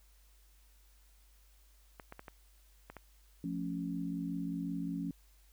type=clicks; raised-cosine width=0.5 ms; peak=-31 dBFS; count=6; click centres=1.998 / 2.124 / 2.194 / 2.282 / 2.9 / 2.967 s
type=chord; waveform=sine; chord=F augmented; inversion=none; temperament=equal; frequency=174.61 / 220 / 277.2 Hz; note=F3 / A3 / C#4; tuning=0 / 0 / 0 cents; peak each=-38 / -43 / -38 dBFS; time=3.44-5.11 s; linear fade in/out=2 ms
effects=added 50 Hz sine -61 dBFS peak until 5.52 s + white hiss -69 dBFS RMS until 5.52 s